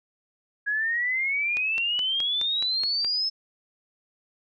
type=exponential sweep; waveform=sine; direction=up; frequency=1654 to 5274 Hz; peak=-23 dBFS; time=0.66-3.3 s; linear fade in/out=20 ms
type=click train; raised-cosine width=0.2 ms; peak=-18 dBFS; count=8; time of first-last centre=1.57-3.047 s; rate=4.74 Hz
effects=none

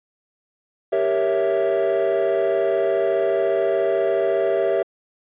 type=chord; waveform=triangle; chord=G diminished seventh; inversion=none; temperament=equal; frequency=392 / 466.2 / 554.4 / 659.3 Hz; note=G4 / Bb4 / Db5 / Fb5; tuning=0 / 0 / 0 / 0 cents; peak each=-19 / -22 / -21 / -19 dBFS; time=0.92-4.83 s; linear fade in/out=10 ms; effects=tanh soft clip ceiling -11 dBFS + resampled to 8000 Hz

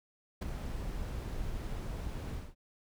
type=noise with ADSR envelope; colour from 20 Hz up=brown; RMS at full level=-29 dBFS; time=0.41-2.55 s; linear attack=16 ms; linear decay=5 ms; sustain=-9 dB; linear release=210 ms; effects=none

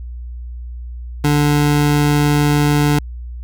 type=tone; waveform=25% pulse; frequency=146.83 Hz; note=D3; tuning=in tune; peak=-8 dBFS; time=1.24-2.99 s; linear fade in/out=5 ms; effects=added 60 Hz sine -26 dBFS peak until 3.43 s

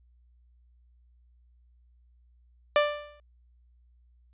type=tone with exponential decay; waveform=sawtooth; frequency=590 Hz; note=D5; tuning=8 cents sharp; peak=-13 dBFS; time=2.76-3.2 s; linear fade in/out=1 ms; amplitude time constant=95 ms; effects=added 60 Hz sine -58 dBFS peak until 4.33 s + resampled to 8000 Hz

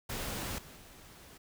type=noise with level steps; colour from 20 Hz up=pink; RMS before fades=-38 / -52 / -54 dBFS; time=0.09-1.38 s; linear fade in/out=10 ms; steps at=0.58 / 0.76 s; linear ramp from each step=5 ms; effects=none

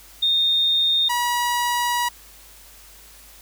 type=tone pair in turn; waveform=sine / sawtooth; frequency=3667 / 965.1 Hz; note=A#7 / B5; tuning=-29 / -40 cents; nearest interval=octave + major seventh; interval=2311 cents; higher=first; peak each=-16 dBFS; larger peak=neither; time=0.22-1.09 / 1.09-2.09 s; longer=second; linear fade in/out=10 ms; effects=added 50 Hz sine -51 dBFS peak until 3.41 s + white hiss -47 dBFS RMS until 3.41 s

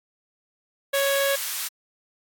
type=high-pass noise; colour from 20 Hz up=white; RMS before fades=-29 dBFS; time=0.93-1.69 s; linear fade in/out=20 ms; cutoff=1200 Hz; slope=12 dB/octave
type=harmonic tone; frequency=554.4 Hz; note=C#5; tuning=in tune; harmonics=1 / 2 / 3 / 4 / 5 / 6 / 7; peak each=-22 / -33 / -28 / -35 / -37 / -34 / -36 dBFS; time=0.93-1.36 s; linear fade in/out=10 ms
effects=AAC 64 kbps

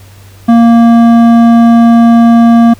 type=tone with hard clipping; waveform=triangle; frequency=232.5 Hz; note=A#3; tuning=4 cents flat; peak=-3 dBFS; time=0.48-2.74 s; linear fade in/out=10 ms; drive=14 dB; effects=added 97 Hz sine -33 dBFS peak until 2.79 s + pink hiss -40 dBFS RMS until 2.79 s

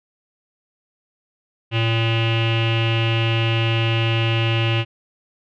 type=tone with low-pass filter; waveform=square; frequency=113.9 Hz; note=A#2; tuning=40 cents flat; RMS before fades=-19 dBFS; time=1.71-4.85 s; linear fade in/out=50 ms; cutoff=2800 Hz; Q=8.2; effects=none

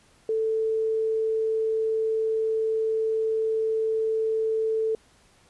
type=tone; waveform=sine; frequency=442.1 Hz; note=A4; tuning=8 cents sharp; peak=-22 dBFS; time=0.29-4.95 s; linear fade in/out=2 ms; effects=pink hiss -59 dBFS RMS until 5.49 s + resampled to 24000 Hz

